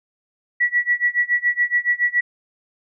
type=tone with tremolo; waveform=sine; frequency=1941 Hz; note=B6; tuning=31 cents flat; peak=-13 dBFS; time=0.6-2.21 s; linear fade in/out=10 ms; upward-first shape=sine; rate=7.1 Hz; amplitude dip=95%; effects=none